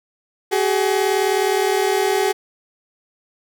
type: tone pair together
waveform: 30% pulse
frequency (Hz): 380 / 419.5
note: F#4 / G#4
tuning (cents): +46 / +17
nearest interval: major second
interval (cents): 171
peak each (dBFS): -16 / -17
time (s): 0.51-2.33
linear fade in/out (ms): 20
effects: none